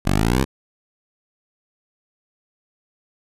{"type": "exponential sweep", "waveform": "10% pulse", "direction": "up", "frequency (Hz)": [45.03, 70.1], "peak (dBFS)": -8, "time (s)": [0.05, 0.45], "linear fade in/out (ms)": 20, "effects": ["resampled to 32000 Hz"]}